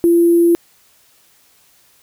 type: tone with sample-and-hold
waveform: sine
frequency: 340.8 Hz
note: F4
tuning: 42 cents flat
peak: -8 dBFS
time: 0.04-0.55 s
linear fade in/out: 0 ms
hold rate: 11025 Hz
effects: white hiss -53 dBFS RMS until 2.02 s